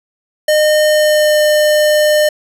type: tone with pitch glide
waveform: square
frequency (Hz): 610 to 604.4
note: D#5 to D5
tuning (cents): -34 to +50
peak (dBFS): -9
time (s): 0.48-2.29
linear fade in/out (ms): 5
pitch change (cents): -16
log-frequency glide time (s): 0.86-1.4
effects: resampled to 32000 Hz + 7-bit